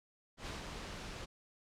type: noise with ADSR envelope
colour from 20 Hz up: pink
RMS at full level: -42 dBFS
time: 0.37-1.26 s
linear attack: 99 ms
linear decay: 150 ms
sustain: -3 dB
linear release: 20 ms
effects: low-pass 6000 Hz 12 dB/octave